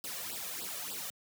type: noise with flanger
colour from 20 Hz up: white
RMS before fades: -40 dBFS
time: 0.04-1.1 s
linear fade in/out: 0 ms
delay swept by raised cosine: 0.23 to 1.73 ms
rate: 3.4 Hz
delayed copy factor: +0.9
effects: high-pass 150 Hz 12 dB/octave